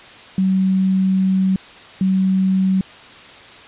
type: tone pair in turn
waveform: sine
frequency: 189.5 / 189.5 Hz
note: F#3 / F#3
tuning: +42 / +42 cents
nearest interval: unison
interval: 0 cents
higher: neither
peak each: -13 dBFS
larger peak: neither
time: 0.38-1.56 / 2.01-2.81 s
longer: first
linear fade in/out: 2 ms
effects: white hiss -40 dBFS RMS until 3.67 s + resampled to 8000 Hz